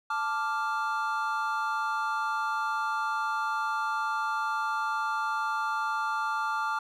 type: chord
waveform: triangle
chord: D minor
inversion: second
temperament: equal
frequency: 880 / 1174.7 / 1396.9 Hz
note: A5 / D6 / F6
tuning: 0 / 0 / 0 cents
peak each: -30 dBFS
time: 0.1-6.79 s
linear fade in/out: 5 ms
effects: none